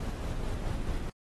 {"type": "noise with tremolo", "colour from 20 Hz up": "brown", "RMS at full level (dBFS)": -32, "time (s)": [0, 1.1], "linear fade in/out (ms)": 5, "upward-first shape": "square", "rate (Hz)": 4.6, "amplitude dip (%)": 25, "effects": ["AAC 32 kbps"]}